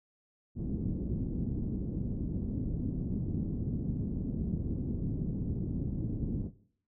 white low-pass noise, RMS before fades -34 dBFS, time 0.55-6.51 s, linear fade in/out 50 ms, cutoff 260 Hz, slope 24 dB/octave, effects noise-tail reverb RT60 0.6 s tail -18 dB re dry

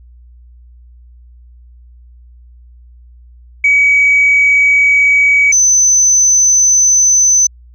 sine tone pair in turn, 2269 / 6093 Hz, C#7 / F#8, +40 / +50 cents, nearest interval octave + perfect fourth, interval 1710 cents, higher second, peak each -5 dBFS, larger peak neither, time 3.64-5.52 / 5.52-7.47 s, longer second, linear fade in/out 5 ms, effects tanh soft clip ceiling -2 dBFS + added 60 Hz sine -37 dBFS peak until 7.74 s

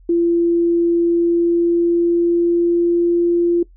sine tone with pitch glide, 340.9 to 344.7 Hz, F4 to F4, -42 to -23 cents, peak -12 dBFS, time 0.09-3.63 s, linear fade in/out 5 ms, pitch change +19 cents, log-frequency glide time 1.03-3.25 s, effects noise-tail reverb RT60 0.1 s tail -20 dB re dry + added 43 Hz sine -43 dBFS peak until 3.76 s

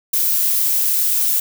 violet noise, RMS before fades -17 dBFS, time 0.13-1.4 s, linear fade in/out 5 ms, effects none

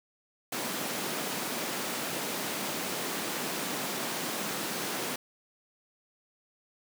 pink high-pass noise, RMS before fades -34 dBFS, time 0.52-5.16 s, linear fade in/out 5 ms, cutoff 180 Hz, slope 24 dB/octave, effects none

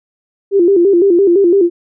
sine tone with vibrato, 370 Hz, F#4, in tune, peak -6 dBFS, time 0.51-1.7 s, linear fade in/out 50 ms, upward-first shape square, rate 5.9 Hz, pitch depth 120 cents each way, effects none

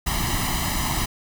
pink noise with comb filter, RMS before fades -24 dBFS, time 0.06-1.06 s, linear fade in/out 10 ms, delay 1 ms, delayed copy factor +0.8, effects none

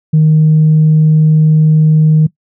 sine tone, 155.56 Hz, D#3, in tune, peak -3 dBFS, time 0.13-2.27 s, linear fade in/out 10 ms, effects noise-tail reverb RT60 0.1 s tail -20 dB re dry + tanh soft clip ceiling -1 dBFS

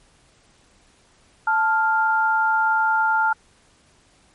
sine tone pair together, 880 / 1396.9 Hz, A5 / F6, 0 / 0 cents, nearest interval minor sixth, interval 800 cents, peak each -19 dBFS, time 1.47-3.33 s, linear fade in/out 5 ms, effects pink hiss -57 dBFS RMS until 4.34 s + MP3 48 kbps

